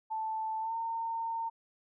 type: tone with pitch glide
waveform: sine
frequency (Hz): 880 to 912.1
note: A5 to A#5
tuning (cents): 0 to -38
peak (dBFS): -32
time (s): 0.1-1.5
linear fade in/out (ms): 20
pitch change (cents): +62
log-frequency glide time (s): 0.6-0.74
effects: none